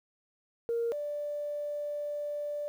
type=tone pair in turn; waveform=sine; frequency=466.2 / 587.4 Hz; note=A#4 / D5; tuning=0 / 0 cents; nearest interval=major third; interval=400 cents; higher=second; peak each=-27 / -32 dBFS; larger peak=first; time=0.69-0.92 / 0.92-2.68 s; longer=second; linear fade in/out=0 ms; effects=tanh soft clip ceiling -23 dBFS + 10-bit